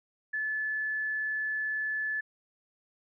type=tone; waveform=sine; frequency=1731 Hz; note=A6; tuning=29 cents flat; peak=-29 dBFS; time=0.33-2.21 s; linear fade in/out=10 ms; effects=none